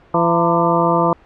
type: harmonic tone with a mistuned harmonic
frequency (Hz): 169.1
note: E3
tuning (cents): +44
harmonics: 1 / 2 / 3 / 4 / 5 / 6 / 7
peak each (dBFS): -20 / -20 / -20 / -20 / -20 / -20 / -20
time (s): 0.14-1.13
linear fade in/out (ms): 2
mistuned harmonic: 5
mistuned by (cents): +110
effects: pink hiss -48 dBFS RMS until 1.25 s + low-pass 2000 Hz 12 dB/octave